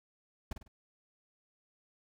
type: noise with echo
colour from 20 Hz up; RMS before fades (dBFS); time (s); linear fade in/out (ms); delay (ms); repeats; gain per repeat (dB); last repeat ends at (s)
brown; -35; 0.51-0.53; 5; 50; 3; -8; 0.68
effects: none